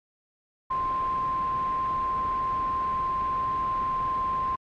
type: tone in noise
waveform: sine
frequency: 1046.5 Hz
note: C6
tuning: in tune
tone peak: -24 dBFS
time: 0.7-4.56 s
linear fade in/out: 10 ms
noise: pink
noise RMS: -38 dBFS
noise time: 0.7-4.56 s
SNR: +11 dB
effects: low-pass 2000 Hz 12 dB/octave + MP3 96 kbps